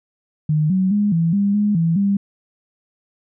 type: tone with pitch steps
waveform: sine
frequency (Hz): 153 / 187.8 / 206.3 / 165.9 / 200.9 / 207.5 / 165.5 / 199.4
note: D#3 / F#3 / G#3 / E3 / G3 / G#3 / E3 / G3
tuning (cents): -29 / +26 / -11 / +11 / +43 / -1 / +7 / +30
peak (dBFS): -14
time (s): 0.49-2.17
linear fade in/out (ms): 5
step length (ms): 210
effects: none